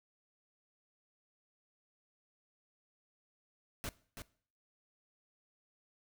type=noise with echo; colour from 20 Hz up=pink; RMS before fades=-40 dBFS; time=3.84-3.89 s; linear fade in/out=0 ms; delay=330 ms; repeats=1; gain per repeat=-7 dB; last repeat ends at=4.22 s; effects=noise-tail reverb RT60 0.5 s tail -20 dB re dry